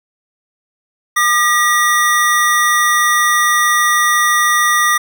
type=tone pair together; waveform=square; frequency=1208.7 / 1922 Hz; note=D6 / B6; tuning=+49 / -48 cents; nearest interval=minor sixth; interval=803 cents; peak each=-14 dBFS; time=1.16-4.98 s; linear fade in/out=10 ms; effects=none